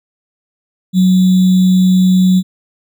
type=tone with sample-and-hold; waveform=sine; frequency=185 Hz; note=F#3; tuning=in tune; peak=-6 dBFS; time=0.93-2.43 s; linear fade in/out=50 ms; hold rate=3675 Hz; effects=none